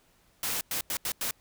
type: noise bursts at uneven times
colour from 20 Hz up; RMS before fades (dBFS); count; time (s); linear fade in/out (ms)
white; -31; 5; 0.43-0.61 / 0.71-0.81 / 0.9-0.97 / 1.05-1.12 / 1.21-1.31; 2
effects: pink hiss -65 dBFS RMS until 1.4 s